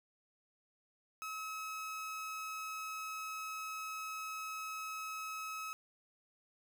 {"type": "tone", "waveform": "30% pulse", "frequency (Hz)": 1285, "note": "E6", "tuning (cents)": -45, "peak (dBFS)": -38, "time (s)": [1.22, 5.73], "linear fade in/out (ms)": 0, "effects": []}